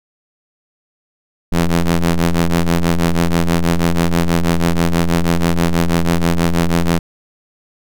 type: ring-modulated tone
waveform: sawtooth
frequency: 84.2 Hz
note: E2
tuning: 37 cents sharp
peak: -5 dBFS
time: 1.52-6.99 s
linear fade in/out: 5 ms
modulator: 87.3 Hz
effects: none